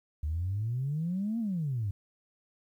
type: exponential two-way sweep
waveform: sine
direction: up then down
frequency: 72.5 to 236.3 to 94.5 Hz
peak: -28 dBFS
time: 0.23-1.91 s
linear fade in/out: 5 ms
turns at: 1.39 s
effects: tanh soft clip ceiling -24 dBFS + 11-bit